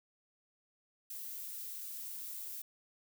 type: noise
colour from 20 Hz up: violet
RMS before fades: -44 dBFS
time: 1.1-2.62 s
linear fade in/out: 5 ms
effects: none